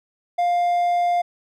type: tone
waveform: triangle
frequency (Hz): 702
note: F5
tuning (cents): +9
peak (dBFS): -15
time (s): 0.38-1.22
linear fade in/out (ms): 10
effects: none